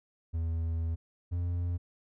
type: tone pair in turn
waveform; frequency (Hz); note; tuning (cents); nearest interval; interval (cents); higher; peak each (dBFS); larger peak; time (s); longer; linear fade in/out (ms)
triangle; 82.2 / 87.32; E2 / F2; -4 / 0; minor second; 104; second; -27; neither; 0.33-0.96 / 1.31-1.78; first; 20
effects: none

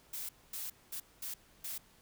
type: noise bursts at uneven times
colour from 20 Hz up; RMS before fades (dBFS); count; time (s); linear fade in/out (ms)
blue; -41; 5; 0.13-0.29 / 0.53-0.7 / 0.92-1 / 1.22-1.34 / 1.64-1.78; 5
effects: pink hiss -64 dBFS RMS until 2.01 s

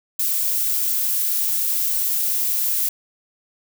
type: noise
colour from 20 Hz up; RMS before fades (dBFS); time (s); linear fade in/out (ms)
violet; -21; 0.19-2.89; 5
effects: none

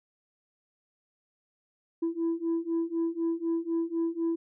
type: beating tone pair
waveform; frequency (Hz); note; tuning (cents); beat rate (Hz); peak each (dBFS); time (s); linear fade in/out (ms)
sine; 330.1 / 334.1; E4 / E4; +2 / +23; 4; -29 / -28; 2.02-4.36; 10
effects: tanh soft clip ceiling -23 dBFS

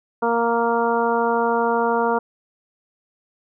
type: harmonic tone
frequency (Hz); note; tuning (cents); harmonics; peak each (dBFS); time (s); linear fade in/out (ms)
233.1; A#3; 0; 1 / 2 / 3 / 4 / 5 / 6; -26 / -21 / -25 / -22 / -28 / -28; 0.22-2.19; 10
effects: none

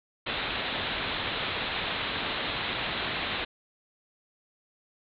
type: low-pass noise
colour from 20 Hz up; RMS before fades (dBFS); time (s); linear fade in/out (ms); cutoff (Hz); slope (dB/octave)
white; -32; 0.26-3.45; 10; 4000; 96
effects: none

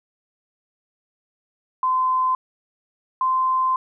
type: tone pair in turn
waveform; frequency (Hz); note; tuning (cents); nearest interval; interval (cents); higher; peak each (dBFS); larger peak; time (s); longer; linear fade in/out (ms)
sine; 1029 / 1037.4; C6 / C6; -29 / -15; unison; 14; second; -17; neither; 1.83-2.35 / 3.21-3.76; second; 2
effects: none

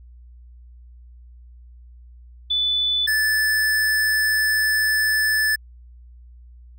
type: tone pair in turn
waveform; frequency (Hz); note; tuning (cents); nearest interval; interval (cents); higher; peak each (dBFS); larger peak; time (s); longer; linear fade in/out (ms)
sine / square; 3488 / 1744; A7 / A6; -16 / -16; octave; 1200; first; -18; neither; 2.5-3.07 / 3.07-5.56; second; 10
effects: added 60 Hz sine -42 dBFS peak until 6.78 s

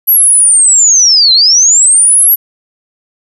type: linear two-way sweep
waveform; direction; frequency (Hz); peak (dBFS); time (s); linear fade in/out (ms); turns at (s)
sine; down then up; 11840 to 3997 to 11840; -3; 0.07-2.36; 20; 1.33
effects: none

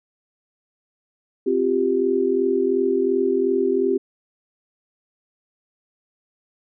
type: chord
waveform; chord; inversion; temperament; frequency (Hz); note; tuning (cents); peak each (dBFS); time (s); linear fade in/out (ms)
sine; C suspended fourth; none; equal; 261.6 / 349.2 / 392; C4 / F4 / G4; 0 / 0 / 0; -24 / -23 / -19; 1.46-3.98; 10
effects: none

